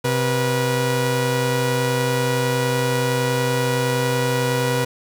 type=tone pair together; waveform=sawtooth; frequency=129.15 / 485.9 Hz; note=C3 / B4; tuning=-22 / -28 cents; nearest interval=octave + major seventh; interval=2294 cents; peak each=-17 dBFS; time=0.04-4.85 s; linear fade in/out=10 ms; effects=none